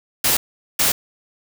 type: noise bursts at uneven times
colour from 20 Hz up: white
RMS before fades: -17 dBFS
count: 2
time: 0.24-0.37 / 0.79-0.92 s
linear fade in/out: 5 ms
effects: none

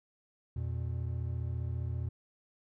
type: tone pair together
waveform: triangle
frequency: 84.36 / 119.3 Hz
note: E2 / A#2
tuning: +41 / +41 cents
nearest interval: tritone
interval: 600 cents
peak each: -33 / -34 dBFS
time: 0.56-2.09 s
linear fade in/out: 5 ms
effects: none

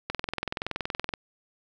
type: click train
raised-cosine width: 0.3 ms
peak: -13 dBFS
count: 23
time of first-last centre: 0.1-1.138 s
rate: 21.2 Hz
effects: none

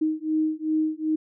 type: beating tone pair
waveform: sine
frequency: 311.1 / 313.7 Hz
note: D#4 / D#4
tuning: 0 / +14 cents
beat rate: 2.6 Hz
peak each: -25 / -25 dBFS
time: 0.01-1.16 s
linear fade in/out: 10 ms
effects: none

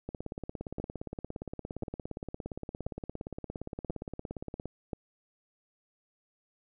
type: two click trains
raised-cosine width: 2 ms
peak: -21 / -24 dBFS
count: 5 / 80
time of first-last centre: 0.8-4.932 / 0.09-4.656 s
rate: 0.968 / 17.3 Hz
effects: none

